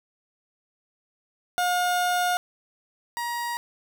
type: tone pair in turn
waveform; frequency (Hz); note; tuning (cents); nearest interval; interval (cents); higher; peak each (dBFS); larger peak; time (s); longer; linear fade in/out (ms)
30% pulse; 716 / 949.9; F5 / A#5; +43 / +32; perfect fourth; 489; second; -19 / -25; first; 1.58-2.37 / 3.17-3.57; first; 0
effects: none